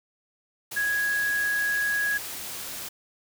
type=tone in noise; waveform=sine; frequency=1661.2 Hz; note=G#6; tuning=in tune; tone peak=-23 dBFS; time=0.76-2.18 s; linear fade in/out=10 ms; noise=white; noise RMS=-36 dBFS; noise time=0.71-2.89 s; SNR=+10 dB; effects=none